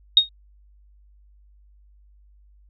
sine tone with exponential decay, 3729 Hz, A#7, in tune, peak -6 dBFS, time 0.17-0.29 s, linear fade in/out 2 ms, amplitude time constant 25 ms, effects added 50 Hz sine -51 dBFS peak until 2.69 s

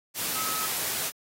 sine tone in noise, 1287 Hz, E6, 42 cents flat, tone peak -33 dBFS, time 0.33-0.69 s, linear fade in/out 50 ms, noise white, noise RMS -30 dBFS, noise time 0.14-1.12 s, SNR -6 dB, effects high-pass 100 Hz 12 dB/octave + AAC 48 kbps

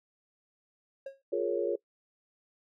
triangle tone with exponential decay, 544 Hz, C#5, 33 cents flat, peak -32 dBFS, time 1.06-1.22 s, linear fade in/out 5 ms, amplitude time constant 33 ms
sine chord, Bb minor seventh, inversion second, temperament equal with one note detuned, 352.9 / 415.3 / 466.2 / 554.4 Hz, F4 / Ab4 / Bb4 / Db5, +18 / 0 / 0 / 0 cents, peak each -33 dBFS, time 1.32-1.76 s, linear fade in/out 10 ms
effects noise-tail reverb RT60 0.1 s tail -21 dB re dry

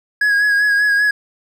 triangle tone with vibrato, 1661.2 Hz, G#6, in tune, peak -10 dBFS, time 0.21-1.11 s, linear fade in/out 5 ms, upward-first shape sine, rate 5.1 Hz, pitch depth 32 cents each way, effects none

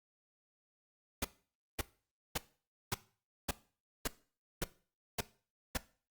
pink noise bursts, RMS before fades -34 dBFS, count 9, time 1.22-5.774 s, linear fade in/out 5 ms, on 26 ms, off 540 ms, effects noise-tail reverb RT60 0.4 s tail -18 dB re dry + Opus 48 kbps

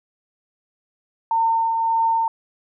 sine tone with tremolo, 908 Hz, A#5, 46 cents flat, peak -15 dBFS, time 1.31-2.28 s, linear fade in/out 2 ms, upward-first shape triangle, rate 1.7 Hz, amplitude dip 35%, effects none

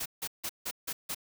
white noise bursts, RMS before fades -35 dBFS, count 6, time 0-1.148 s, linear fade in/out 10 ms, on 58 ms, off 160 ms, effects none

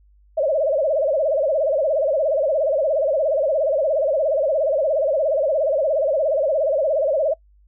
sine tone with vibrato, 587.3 Hz, D5, in tune, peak -16 dBFS, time 0.37-7.34 s, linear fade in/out 10 ms, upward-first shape sine, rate 17 Hz, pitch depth 180 cents each way, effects noise-tail reverb RT60 0.1 s tail -23 dB re dry + added 50 Hz sine -51 dBFS peak until 7.67 s

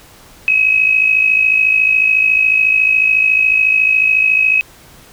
sine tone with amplitude modulation, 2552 Hz, D#7, 43 cents sharp, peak -6 dBFS, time 0.48-4.61 s, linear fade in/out 0 ms, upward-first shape sine, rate 54 Hz, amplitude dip 65%, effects pink hiss -42 dBFS RMS until 5.12 s

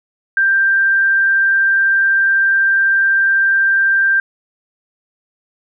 sine tone, 1579 Hz, G6, 12 cents sharp, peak -10 dBFS, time 0.37-4.2 s, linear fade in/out 2 ms, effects none

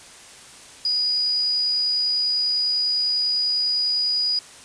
sine tone, 4915 Hz, D#8, 22 cents flat, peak -19 dBFS, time 0.85-4.39 s, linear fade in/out 2 ms, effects white hiss -44 dBFS RMS until 4.64 s + resampled to 22050 Hz

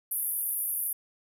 white band-pass noise, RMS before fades -31 dBFS, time 0.11-0.93 s, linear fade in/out 5 ms, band 10000 to 14000 Hz, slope 96 dB/octave, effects none

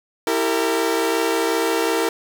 sawtooth chord, E diminished, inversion none, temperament equal with one note detuned, 329.6 / 392 / 457.6 Hz, E4 / G4 / Bb4, 0 / 0 / -32 cents, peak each -19 / -21 / -17 dBFS, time 0.27-2.09 s, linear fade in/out 2 ms, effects none

